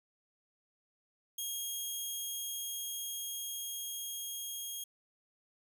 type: tone with level ramp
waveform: 10% pulse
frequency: 3257 Hz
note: G#7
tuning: 34 cents flat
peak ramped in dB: -28 to -31 dBFS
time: 1.38-4.84 s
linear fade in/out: 5 ms
effects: none